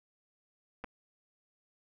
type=clicks; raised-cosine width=0.5 ms; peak=-26 dBFS; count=2; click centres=0.84 / 0.844 s; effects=none